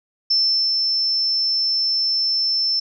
sine tone with ADSR envelope, 5320 Hz, E8, 15 cents sharp, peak -14 dBFS, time 0.3-2.8 s, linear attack 9 ms, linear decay 410 ms, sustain -3 dB, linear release 8 ms, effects none

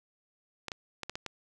clicks, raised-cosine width 0.2 ms, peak -19 dBFS, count 6, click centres 0.683 / 0.718 / 1.033 / 1.096 / 1.155 / 1.263 s, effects none

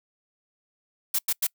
blue noise bursts, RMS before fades -24 dBFS, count 3, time 1.14-1.469 s, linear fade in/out 5 ms, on 47 ms, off 94 ms, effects noise-tail reverb RT60 0.1 s tail -26 dB re dry

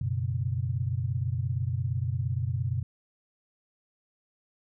sine chord, F# suspended fourth, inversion none, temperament equal with one note detuned, 92.5 / 121.28 / 138.59 Hz, F#2 / B2 / C#3, 0 / -31 / 0 cents, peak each -31 / -29 / -34 dBFS, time 0.01-2.83 s, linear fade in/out 5 ms, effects none

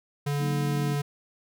square tone, 143.8 Hz, D3, 36 cents flat, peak -26 dBFS, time 0.26-1.02 s, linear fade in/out 10 ms
sine chord, D# minor, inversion first, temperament equal, 185 / 233.1 / 311.1 Hz, F#3 / A#3 / D#4, 0 / 0 / 0 cents, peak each -35 dBFS, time 0.38-0.97 s, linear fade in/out 50 ms
effects none

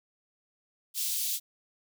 white high-pass noise, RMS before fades -31 dBFS, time 0.94-1.4 s, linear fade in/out 50 ms, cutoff 3200 Hz, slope 24 dB/octave, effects none

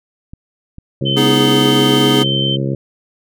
clicks, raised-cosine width 5 ms, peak -21 / -21 dBFS, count 2, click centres 0.335 / 0.784 s
harmonic tone, 67.9 Hz, C#2, 35 cents flat, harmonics 2 / 3 / 4 / 5 / 6 / 7 / 8, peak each -18 / -23 / -27 / -24 / -28 / -31 / -28 dBFS, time 1.01-2.75 s, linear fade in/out 5 ms
sine tone with pitch glide, 3072 to 3101 Hz, G7 to G7, -36 to -19 cents, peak -16 dBFS, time 1.05-2.57 s, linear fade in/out 20 ms, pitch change +17 cents, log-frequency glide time 1.37-2.12 s
square chord, G# minor, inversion first, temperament equal, 246.9 / 311.1 / 415.3 Hz, B3 / D#4 / G#4, 0 / 0 / 0 cents, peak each -17 dBFS, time 1.16-2.24 s, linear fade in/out 20 ms
effects none

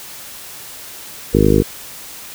harmonic tone, 51.6 Hz, G#1, 10 cents flat, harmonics 1 / 2 / 3 / 4 / 5 / 6 / 7 / 8 / 9, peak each -18 / -18 / -18 / -18 / -18 / -18 / -18 / -18 / -18 dBFS, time 1.33-1.63 s, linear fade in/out 20 ms, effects white hiss -34 dBFS RMS until 2.34 s

